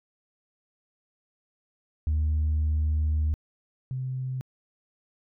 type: tone pair in turn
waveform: sine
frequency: 76.8 / 129.61 Hz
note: D#2 / C3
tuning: -22 / -16 cents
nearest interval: major sixth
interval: 906 cents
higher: second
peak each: -20 / -28 dBFS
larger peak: first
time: 2.07-3.34 / 3.91-4.41 s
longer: first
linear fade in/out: 0 ms
effects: tanh soft clip ceiling -20 dBFS